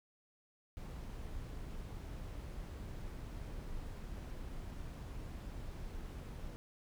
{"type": "noise", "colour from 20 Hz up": "brown", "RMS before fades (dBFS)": -45, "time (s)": [0.77, 6.56], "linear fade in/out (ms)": 0, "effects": []}